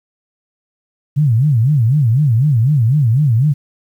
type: tone with vibrato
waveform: sine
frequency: 130 Hz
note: C3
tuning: 11 cents flat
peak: -9 dBFS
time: 1.16-3.54 s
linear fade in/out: 20 ms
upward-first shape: sine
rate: 4 Hz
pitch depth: 290 cents each way
effects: 8-bit